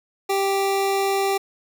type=tone pair together; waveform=square; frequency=392 / 785.3 Hz; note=G4 / G5; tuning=0 / +3 cents; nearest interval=octave; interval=1203 cents; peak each=-22 / -24 dBFS; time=0.29-1.38 s; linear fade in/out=10 ms; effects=8-bit